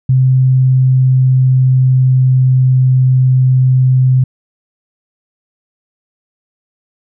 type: tone with pitch glide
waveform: sine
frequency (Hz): 130 to 129.1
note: C3 to C3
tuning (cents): -11 to -23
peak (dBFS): -6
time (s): 0.09-4.24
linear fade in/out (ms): 5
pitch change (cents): -12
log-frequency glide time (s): 0.37-2.81
effects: none